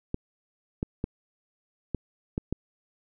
clicks, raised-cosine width 3 ms, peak -15 dBFS, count 6, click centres 0.144 / 0.829 / 1.041 / 1.947 / 2.379 / 2.526 s, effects none

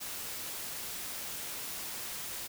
white noise, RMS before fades -40 dBFS, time 0-2.48 s, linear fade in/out 20 ms, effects none

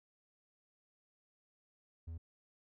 triangle tone, 82.41 Hz, E2, in tune, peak -40 dBFS, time 2.07-2.18 s, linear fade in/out 10 ms, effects none

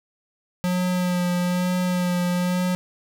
square tone with vibrato, 179.4 Hz, F3, 47 cents sharp, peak -21 dBFS, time 0.64-2.75 s, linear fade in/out 0 ms, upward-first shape sine, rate 1.1 Hz, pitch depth 19 cents each way, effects none

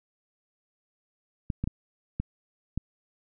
clicks, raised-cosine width 5 ms, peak -16 dBFS, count 5, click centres 1.502 / 1.64 / 1.675 / 2.2 / 2.776 s, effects none

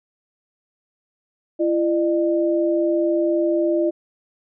sine tone pair together, 338.5 / 604 Hz, E4 / D5, +46 / +48 cents, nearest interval minor seventh, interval 1002 cents, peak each -18 / -21 dBFS, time 1.59-3.91 s, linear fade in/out 20 ms, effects none

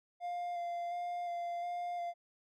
triangle tone with vibrato, 698.5 Hz, F5, in tune, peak -34 dBFS, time 0.2-2.14 s, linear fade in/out 50 ms, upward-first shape square, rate 1.4 Hz, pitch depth 13 cents each way, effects none

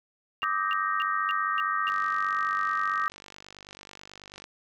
sine tone bursts, 2794 Hz, F7, in tune, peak -30 dBFS, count 6, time 0.42-1.89 s, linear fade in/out 0 ms, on 20 ms, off 270 ms
sine chord, Eb major seventh, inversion third, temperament equal with one note detuned, 1174.7 / 1269.9 / 1568 / 1864.7 Hz, D6 / Eb6 / G6 / Bb6, 0 / +35 / 0 / 0 cents, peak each -29 / -29 / -34 / -32 dBFS, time 0.43-3.08 s, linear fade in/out 0 ms
click train, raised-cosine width 0.2 ms, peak -27 dBFS, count 127, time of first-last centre 1.88-4.441 s, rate 49.2 Hz
effects none

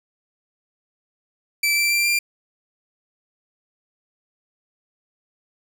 sawtooth tone with pitch steps, 2325 / 2344 / 2363 / 2382 Hz, D7 / D7 / D7 / D7, -18 / -4 / +10 / +24 cents, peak -14 dBFS, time 1.63-2.19 s, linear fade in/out 5 ms, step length 140 ms, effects none

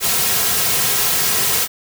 white noise with comb filter, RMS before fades -17 dBFS, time 0-1.68 s, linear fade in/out 50 ms, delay 3.4 ms, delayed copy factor -0.55, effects none

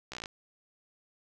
slowing click train, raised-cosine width 0.2 ms, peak -22 dBFS, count 9, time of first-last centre 0.12-0.258 s, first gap 15 ms, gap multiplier 1.04, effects none

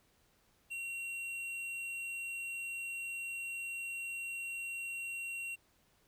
sine tone with tanh clipping, 2742 Hz, F7, 32 cents flat, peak -40 dBFS, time 0.7-5.56 s, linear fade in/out 20 ms, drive 10 dB, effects pink hiss -71 dBFS RMS until 6.07 s

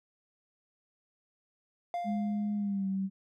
triangle tone with exponential decay, 698.5 Hz, F5, in tune, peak -28 dBFS, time 1.94-2.96 s, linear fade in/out 1 ms, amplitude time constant 220 ms
sine tone with pitch glide, 207.7 to 192.67 Hz, G#3 to G3, 0 to -30 cents, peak -29 dBFS, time 2.04-3.1 s, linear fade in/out 50 ms, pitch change -130 cents, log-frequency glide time 2.55-2.87 s
effects none

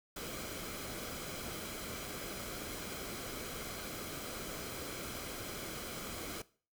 pink noise with comb filter, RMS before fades -43 dBFS, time 0.16-6.42 s, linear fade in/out 5 ms, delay 1.1 ms, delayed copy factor -0.5, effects noise-tail reverb RT60 0.4 s tail -19 dB re dry

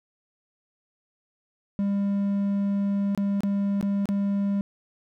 triangle tone with dropouts, 200 Hz, G3, 35 cents sharp, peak -20 dBFS, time 1.79-4.61 s, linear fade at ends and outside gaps 0 ms, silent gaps 3.149-3.176 / 3.406-3.434 / 3.811-3.827 / 4.056-4.089 s, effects none

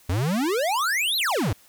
square exponential two-way sweep, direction up then down, 82 to 4281 to 82 Hz, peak -22 dBFS, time 0.09-1.53 s, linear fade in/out 5 ms, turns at 1.17 s, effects white hiss -55 dBFS RMS until 1.68 s

